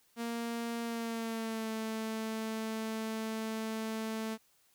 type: tone with pitch glide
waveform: sawtooth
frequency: 233.1 to 221 Hz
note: A#3 to A3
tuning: 0 to +8 cents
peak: -31 dBFS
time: 0.16-4.38 s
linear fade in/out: 50 ms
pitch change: -92 cents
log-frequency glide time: 0.82-1.7 s
effects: white hiss -69 dBFS RMS until 4.74 s